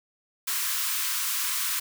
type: high-pass noise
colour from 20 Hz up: white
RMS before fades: -28 dBFS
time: 0.47-1.8 s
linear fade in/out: 10 ms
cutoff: 970 Hz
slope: 96 dB/octave
effects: none